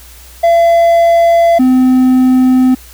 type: tone pair in turn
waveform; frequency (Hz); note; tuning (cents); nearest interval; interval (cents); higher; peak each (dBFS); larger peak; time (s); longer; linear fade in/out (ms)
triangle; 677 / 256.3; E5 / C4; +46 / -36; octave + perfect fourth; 1682; first; -3; neither; 0.43-1.59 / 1.59-2.75; neither; 10
effects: added 60 Hz sine -36 dBFS peak until 2.93 s + white hiss -38 dBFS RMS until 2.93 s